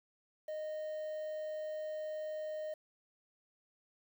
triangle tone with quantisation, 617 Hz, D#5, 15 cents flat, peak -36 dBFS, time 0.48-2.74 s, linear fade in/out 5 ms, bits 10, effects none

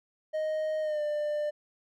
triangle tone with pitch glide, 622.3 to 596.3 Hz, D#5 to D5, 0 to +26 cents, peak -26 dBFS, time 0.33-1.51 s, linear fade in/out 20 ms, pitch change -74 cents, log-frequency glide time 0.81-1.02 s, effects none

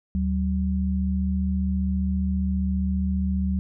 sine tone pair together, 75.1 / 190.01 Hz, D2 / F#3, +39 / +46 cents, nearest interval octave + major third, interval 1607 cents, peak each -24 dBFS, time 0.15-3.59 s, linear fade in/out 0 ms, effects none

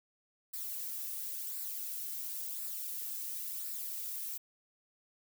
violet noise with flanger, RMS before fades -40 dBFS, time 0.53-4.38 s, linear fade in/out 10 ms, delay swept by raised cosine 0.31 to 2.11 ms, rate 0.95 Hz, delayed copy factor -0.5, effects none

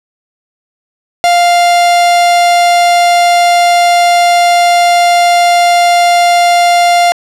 45% pulse tone, 698.5 Hz, F5, in tune, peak -5 dBFS, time 1.24-7.12 s, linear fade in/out 0 ms, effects low-pass 9000 Hz 12 dB/octave

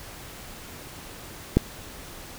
click, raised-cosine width 3 ms, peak -3 dBFS, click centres 1.57 s, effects pink hiss -42 dBFS RMS until 2.38 s

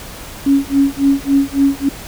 sine tone with tremolo, 277.2 Hz, C#4, in tune, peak -7 dBFS, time 0.46-1.89 s, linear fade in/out 5 ms, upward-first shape sine, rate 3.6 Hz, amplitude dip 100%, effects added 52 Hz sine -40 dBFS peak until 2.07 s + pink hiss -32 dBFS RMS until 2.07 s

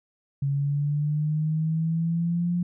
sine exponential sweep, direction up, 138.59 to 176.7 Hz, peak -22 dBFS, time 0.42-2.63 s, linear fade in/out 5 ms, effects none

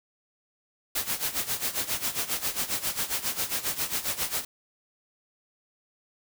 white noise with tremolo, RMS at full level -27 dBFS, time 0.95-4.45 s, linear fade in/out 5 ms, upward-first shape sine, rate 7.4 Hz, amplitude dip 80%, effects none

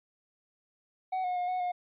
triangle tone with pitch steps, 749 / 725 / 716 / 734 / 717 Hz, F#5 / F#5 / F5 / F#5 / F5, +21 / -35 / +43 / -14 / +45 cents, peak -27 dBFS, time 1.12-1.72 s, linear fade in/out 10 ms, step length 120 ms, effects resampled to 8000 Hz

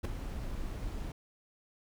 brown noise with ADSR envelope, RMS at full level -27 dBFS, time 0.03-1.12 s, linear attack 22 ms, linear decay 5 ms, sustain -11 dB, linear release 4 ms, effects none

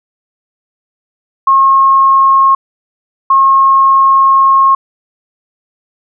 sine tone bursts at uneven times, 1081 Hz, C#6, 44 cents flat, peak -4 dBFS, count 2, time 1.47-2.55 / 3.3-4.75 s, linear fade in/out 5 ms, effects none

